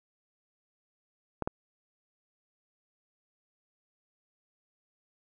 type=clicks; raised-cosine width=1 ms; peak=-17 / -16 dBFS; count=2; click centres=1.423 / 1.475 s; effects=none